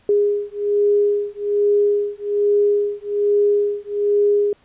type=beating tone pair; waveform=sine; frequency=410 / 411.2 Hz; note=G#4 / G#4; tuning=-22 / -17 cents; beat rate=1.2 Hz; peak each=-18 dBFS; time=0.09-4.53 s; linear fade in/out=2 ms; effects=pink hiss -56 dBFS RMS until 4.64 s + resampled to 8000 Hz